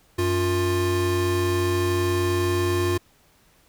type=tone pair together; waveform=square; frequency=93.5 / 353 Hz; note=F#2 / F4; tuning=+19 / +19 cents; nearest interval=octave + major seventh; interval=2300 cents; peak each=-25 / -23 dBFS; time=0.18-2.98 s; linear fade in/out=10 ms; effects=pink hiss -59 dBFS RMS until 3.68 s